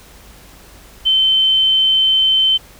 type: tone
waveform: sine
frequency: 3083 Hz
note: G7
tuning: 29 cents flat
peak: -10 dBFS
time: 1.05-2.58 s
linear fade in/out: 20 ms
effects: added 51 Hz sine -44 dBFS peak until 2.79 s + pink hiss -43 dBFS RMS until 2.79 s